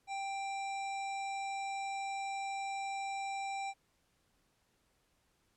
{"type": "harmonic tone", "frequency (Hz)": 786, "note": "G5", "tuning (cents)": 4, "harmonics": [1, 3, 5, 7, 9, 10], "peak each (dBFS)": [-37, -44, -53, -58, -58, -54], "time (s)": [0.07, 3.74], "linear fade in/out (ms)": 50, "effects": ["pink hiss -75 dBFS RMS until 5.56 s", "low-pass 12000 Hz 12 dB/octave"]}